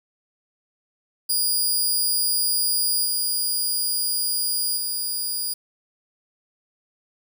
15% pulse tone with level steps, 4860 Hz, D#8, 42 cents flat, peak -13 / -15 / -18 dBFS, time 1.29-5.54 s, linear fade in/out 10 ms, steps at 3.04 / 4.76 s, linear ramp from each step 20 ms, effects 8-bit

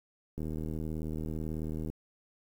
click train, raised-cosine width 3 ms, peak -25 dBFS, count 120, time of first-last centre 0.38-1.9 s, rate 78.3 Hz, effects 9-bit

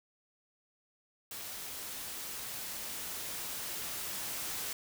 white noise with level ramp, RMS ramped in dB -43 to -38 dBFS, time 1.31-4.73 s, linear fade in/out 2 ms, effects none

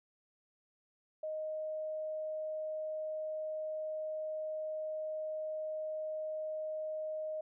sine tone, 622.3 Hz, D#5, in tune, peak -36 dBFS, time 1.23-7.41 s, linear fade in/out 5 ms, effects none

